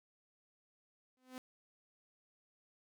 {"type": "tone with exponential growth", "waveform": "sawtooth", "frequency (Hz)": 256, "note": "C4", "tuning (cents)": -38, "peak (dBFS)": -38, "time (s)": [1.17, 1.38], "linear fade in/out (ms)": 1, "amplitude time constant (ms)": 45, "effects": []}